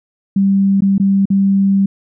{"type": "tone with dropouts", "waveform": "sine", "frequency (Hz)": 196, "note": "G3", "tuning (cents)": 0, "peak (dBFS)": -9, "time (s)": [0.36, 1.86], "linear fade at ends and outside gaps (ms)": 5, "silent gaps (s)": [[0.807, 0.82], [0.981, 0.998], [1.255, 1.302]], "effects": []}